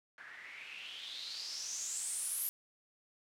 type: noise with low-pass filter sweep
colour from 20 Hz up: blue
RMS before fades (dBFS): -42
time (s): 0.18-2.49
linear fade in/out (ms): 0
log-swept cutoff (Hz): 1600 to 12000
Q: 6.1
effects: none